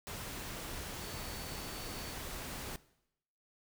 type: tone in noise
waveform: sine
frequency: 4486 Hz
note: C#8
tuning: 20 cents sharp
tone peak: -53 dBFS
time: 1.01-2.13 s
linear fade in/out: 0 ms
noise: pink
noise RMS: -43 dBFS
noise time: 0.07-2.76 s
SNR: -13 dB
effects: noise-tail reverb RT60 0.8 s tail -19 dB re dry